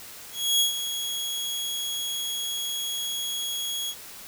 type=tone with ADSR envelope; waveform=sawtooth; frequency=3322 Hz; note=G#7; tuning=in tune; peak=-15 dBFS; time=0.32-3.95 s; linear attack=280 ms; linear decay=120 ms; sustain=-10 dB; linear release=58 ms; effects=white hiss -43 dBFS RMS until 4.27 s